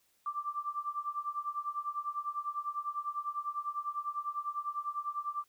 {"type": "tone with tremolo", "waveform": "sine", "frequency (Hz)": 1176, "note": "D6", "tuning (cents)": 2, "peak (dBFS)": -30, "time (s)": [0.26, 5.44], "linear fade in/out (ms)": 2, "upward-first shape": "triangle", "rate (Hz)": 10, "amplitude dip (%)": 95, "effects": ["white hiss -72 dBFS RMS until 5.48 s"]}